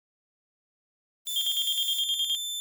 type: noise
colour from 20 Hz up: violet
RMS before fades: -38 dBFS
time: 1.25-2.04 s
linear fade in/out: 50 ms
type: tone with pitch glide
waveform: sawtooth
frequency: 3520 to 3540 Hz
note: A7 to A7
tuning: 0 to +10 cents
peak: -28 dBFS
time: 1.27-2.6 s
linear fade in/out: 0 ms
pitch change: +10 cents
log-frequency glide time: 1.45-2.26 s
type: tone with tremolo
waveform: sine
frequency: 3226 Hz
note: G7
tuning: 49 cents sharp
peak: -24 dBFS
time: 1.36-2.36 s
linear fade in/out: 2 ms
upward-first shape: square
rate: 9.6 Hz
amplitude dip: 70%
effects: none